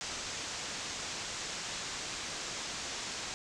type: low-pass noise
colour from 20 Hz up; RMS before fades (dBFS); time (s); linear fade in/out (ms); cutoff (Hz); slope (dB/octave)
white; -40; 0.01-3.34; 0; 7500; 48
effects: none